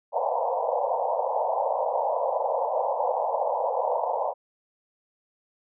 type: band-pass noise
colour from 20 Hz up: pink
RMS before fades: -26 dBFS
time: 0.12-4.34 s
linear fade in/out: 50 ms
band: 490 to 980 Hz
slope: 96 dB/octave
effects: none